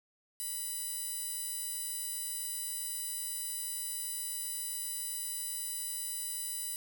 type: tone with high-pass filter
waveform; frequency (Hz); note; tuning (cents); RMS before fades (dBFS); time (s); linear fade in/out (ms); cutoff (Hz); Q
15% pulse; 987.8; B5; 0; -38; 0.4-6.76; 0; 9100; 0.94
effects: none